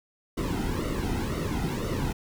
brown noise with flanger, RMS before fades -29 dBFS, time 0.37-2.13 s, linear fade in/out 10 ms, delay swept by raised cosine 1.2 to 1.79 ms, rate 2 Hz, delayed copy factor -0.8, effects none

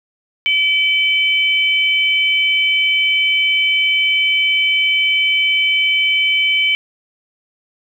sine tone pair together, 2311 / 3048 Hz, D7 / G7, -28 / -49 cents, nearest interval perfect fourth, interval 479 cents, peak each -14 / -16 dBFS, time 0.46-6.75 s, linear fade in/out 0 ms, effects 8-bit

